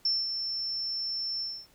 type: tone with ADSR envelope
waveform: sine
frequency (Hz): 5370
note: E8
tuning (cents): +31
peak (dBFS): -23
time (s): 0.05-1.67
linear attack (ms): 4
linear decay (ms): 210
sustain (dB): -7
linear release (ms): 260
effects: pink hiss -62 dBFS RMS until 1.74 s